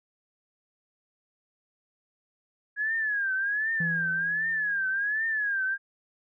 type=tone with vibrato; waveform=sine; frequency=1665 Hz; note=G#6; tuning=4 cents sharp; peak=-25 dBFS; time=2.76-5.78 s; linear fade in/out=50 ms; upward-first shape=triangle; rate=1.3 Hz; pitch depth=160 cents each way
type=tone with exponential decay; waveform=triangle; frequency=167.2 Hz; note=E3; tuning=25 cents sharp; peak=-26 dBFS; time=3.8-5.05 s; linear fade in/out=5 ms; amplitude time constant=270 ms
effects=none